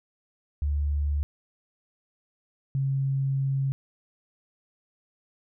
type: tone pair in turn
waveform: sine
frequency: 72.7 / 135.94 Hz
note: D2 / C#3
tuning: -17 / -33 cents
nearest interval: major seventh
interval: 1084 cents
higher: second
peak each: -23 dBFS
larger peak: neither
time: 0.62-1.23 / 2.75-3.72 s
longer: second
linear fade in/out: 0 ms
effects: none